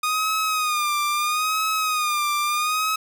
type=tone with vibrato; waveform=sawtooth; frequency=1232 Hz; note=D#6; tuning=17 cents flat; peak=-17 dBFS; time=0.03-2.96 s; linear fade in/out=5 ms; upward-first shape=sine; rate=0.76 Hz; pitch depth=71 cents each way; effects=none